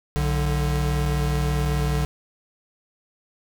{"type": "tone pair together", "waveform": "square", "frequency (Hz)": [61.9, 147.22], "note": ["B1", "D3"], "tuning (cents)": [5, 5], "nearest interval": "octave + minor third", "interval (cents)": 1500, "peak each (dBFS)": [-24, -24], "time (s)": [0.16, 2.05], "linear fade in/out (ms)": 0, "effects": []}